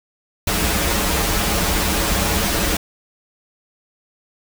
pink noise with comb filter, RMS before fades -19 dBFS, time 0.47-2.77 s, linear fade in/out 5 ms, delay 7.9 ms, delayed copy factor -0.85, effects none

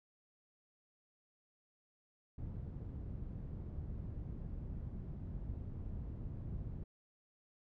white low-pass noise, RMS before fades -44 dBFS, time 2.38-6.84 s, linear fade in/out 5 ms, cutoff 110 Hz, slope 12 dB/octave, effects none

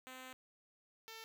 5% pulse tone pair in turn, 257.7 / 447.4 Hz, C4 / A4, -26 / +29 cents, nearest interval minor seventh, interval 955 cents, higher second, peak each -38 / -38 dBFS, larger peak neither, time 0.07-0.33 / 1.08-1.24 s, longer first, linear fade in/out 0 ms, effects none

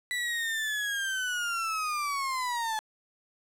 35% pulse linear sweep, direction down, 1975.5 to 857 Hz, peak -27 dBFS, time 0.11-2.79 s, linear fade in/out 0 ms, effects low-pass 12000 Hz 12 dB/octave + 9-bit

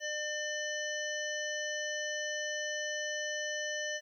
harmonic tone, 600 Hz, D5, 37 cents sharp, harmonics 1 / 3 / 5 / 7 / 9 / 10, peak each -39 / -37 / -42 / -52 / -51 / -42 dBFS, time 0-4.01 s, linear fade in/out 50 ms, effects 12-bit

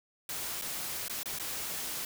white noise with dropouts, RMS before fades -37 dBFS, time 0.29-2.05 s, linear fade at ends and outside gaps 2 ms, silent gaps 0.614-0.62 / 1.082-1.097 / 1.232-1.257 / 1.387-1.397 s, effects none

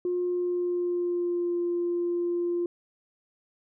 sine tone with pitch glide, 356.7 to 347.9 Hz, F4 to F4, +37 to -7 cents, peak -24 dBFS, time 0.05-2.66 s, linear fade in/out 2 ms, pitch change -44 cents, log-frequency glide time 0.22-1.59 s, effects tanh soft clip ceiling -20 dBFS

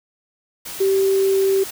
sine tone in noise, 387.8 Hz, G4, 19 cents flat, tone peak -14 dBFS, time 0.8-1.64 s, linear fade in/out 10 ms, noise white, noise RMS -32 dBFS, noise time 0.65-1.71 s, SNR +15 dB, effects none

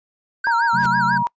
triangle tone with vibrato, 1485 Hz, F#6, 6 cents sharp, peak -17 dBFS, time 0.44-1.18 s, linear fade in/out 5 ms, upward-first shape sine, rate 6.1 Hz, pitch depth 180 cents each way
sine tone with pitch glide, 932.3 to 953.5 Hz, A#5 to A#5, 0 to +39 cents, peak -17 dBFS, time 0.47-1.27 s, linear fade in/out 0 ms, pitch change +39 cents, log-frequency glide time 0.73-0.79 s
pink noise with exponential growth, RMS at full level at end -29 dBFS, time 0.72-0.86 s, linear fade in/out 1 ms, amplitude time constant 29 ms
sine chord, F# diminished, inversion second, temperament equal with one note detuned, 130.81 / 183.61 / 220 Hz, C3 / F#3 / A3, 0 / -13 / 0 cents, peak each -28 / -26 / -30 dBFS, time 0.73-1.23 s, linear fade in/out 10 ms
effects noise-tail reverb RT60 0.1 s tail -25 dB re dry + resampled to 16000 Hz

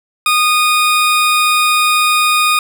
20% pulse tone, 1233 Hz, D#6, 16 cents flat, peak -5 dBFS, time 0.26-2.59 s, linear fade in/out 2 ms, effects none

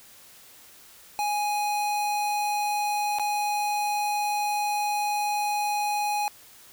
square tone with dropouts, 830.6 Hz, G#5, in tune, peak -25 dBFS, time 1.19-6.28 s, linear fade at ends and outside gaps 0 ms, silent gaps 3.186-3.196 s, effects white hiss -51 dBFS RMS until 6.72 s

